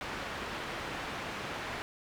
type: low-pass noise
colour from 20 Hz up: white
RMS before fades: -39 dBFS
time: 0.01-1.82 s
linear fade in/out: 0 ms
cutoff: 2000 Hz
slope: 12 dB/octave
effects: none